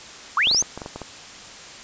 sine linear sweep, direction up, 988 to 6490 Hz, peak -16 dBFS, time 0.37-0.62 s, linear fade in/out 2 ms
clicks, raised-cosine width 1 ms, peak -18 dBFS, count 9, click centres 0.472 / 0.513 / 0.547 / 0.625 / 0.776 / 0.818 / 0.861 / 0.96 / 1.017 s
effects white hiss -40 dBFS RMS until 1.83 s + resampled to 16000 Hz

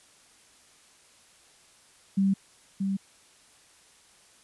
sine tone with echo, 194.7 Hz, G3, 12 cents flat, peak -20 dBFS, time 2.17-2.34 s, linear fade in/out 10 ms, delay 630 ms, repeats 1, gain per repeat -5 dB, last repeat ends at 2.97 s, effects white hiss -58 dBFS RMS until 4.43 s + resampled to 24000 Hz

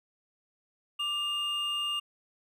triangle tone pair together, 1180.1 / 2819 Hz, D6 / F7, +8 / +16 cents, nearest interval octave + minor third, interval 1508 cents, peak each -36 / -28 dBFS, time 0.99-2 s, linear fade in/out 10 ms, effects none

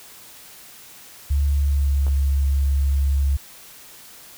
sine tone with pitch glide, 71 to 69.38 Hz, C#2 to C#2, +42 to +2 cents, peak -16 dBFS, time 1.3-3.37 s, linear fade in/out 10 ms, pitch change -40 cents, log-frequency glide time 1.57-2.06 s
clicks, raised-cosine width 1 ms, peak -23 / -26 dBFS, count 2, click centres 2.067 / 2.082 s
effects white hiss -44 dBFS RMS until 4.37 s

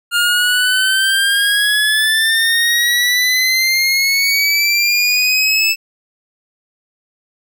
25% pulse exponential sweep, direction up, 1406 to 2637 Hz, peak -8 dBFS, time 0.11-5.76 s, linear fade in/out 50 ms, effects none

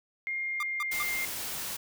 sine tone with pitch glide, 2122 to 2107 Hz, C7 to C7, +24 to +12 cents, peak -30 dBFS, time 0.27-1.25 s, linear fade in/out 0 ms, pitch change -12 cents, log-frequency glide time 0.41-1.04 s
45% pulse tone bursts, 1192 Hz, D6, 25 cents sharp, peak -32 dBFS, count 3, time 0.6-1.027 s, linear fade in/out 2 ms, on 29 ms, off 170 ms
white noise, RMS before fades -36 dBFS, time 0.91-1.77 s, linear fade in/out 10 ms
effects none

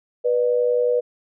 sine tone pair together, 489.2 / 600 Hz, B4 / D5, -16 / +37 cents, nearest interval major third, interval 353 cents, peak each -17 / -24 dBFS, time 0.24-1.01 s, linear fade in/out 20 ms, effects none

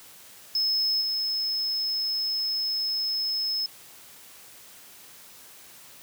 triangle tone with level steps, 5190 Hz, E8, 28 cents flat, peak -21 / -24 dBFS, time 0.55-3.66 s, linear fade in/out 2 ms, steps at 1.01 s, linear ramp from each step 5 ms, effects white hiss -49 dBFS RMS until 6.02 s + high-pass 60 Hz 12 dB/octave

